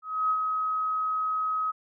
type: tone with ADSR envelope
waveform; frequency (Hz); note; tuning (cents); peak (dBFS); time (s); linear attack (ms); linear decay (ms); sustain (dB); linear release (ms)
sine; 1270; D#6; +35; -21; 0.02-1.72; 280; 66; -4; 20
effects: none